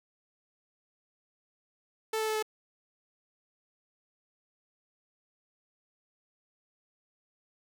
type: tone with pitch steps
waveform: sawtooth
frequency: 440 / 437.2 / 434.4 / 431.7 Hz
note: A4 / A4 / A4 / A4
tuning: 0 / -11 / -22 / -33 cents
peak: -25 dBFS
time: 2.13-2.426 s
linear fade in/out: 5 ms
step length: 74 ms
effects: none